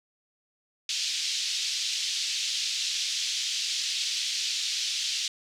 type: band-pass noise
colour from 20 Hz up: pink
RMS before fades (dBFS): -30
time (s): 0.89-5.28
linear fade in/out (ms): 2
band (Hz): 3100 to 6200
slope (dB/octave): 24
effects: none